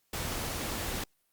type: noise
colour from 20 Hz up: pink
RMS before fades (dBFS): -35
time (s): 0.13-1.04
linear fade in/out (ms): 5
effects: white hiss -74 dBFS RMS until 1.32 s + Opus 48 kbps